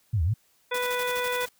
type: linear two-way sweep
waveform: sine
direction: down then up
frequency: 120.9 to 73.4 to 120.9 Hz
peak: -21 dBFS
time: 0.13-0.34 s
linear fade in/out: 10 ms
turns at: 0.23 s
type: harmonic tone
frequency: 493.9 Hz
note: B4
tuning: in tune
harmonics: 1 / 2 / 3 / 4 / 5 / 7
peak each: -29 / -32 / -34 / -35 / -36 / -37 dBFS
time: 0.71-1.46 s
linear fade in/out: 10 ms
type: noise with tremolo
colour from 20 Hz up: white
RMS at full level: -36 dBFS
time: 0.74-1.49 s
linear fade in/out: 5 ms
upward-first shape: square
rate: 12 Hz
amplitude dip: 60%
effects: white hiss -65 dBFS RMS until 1.59 s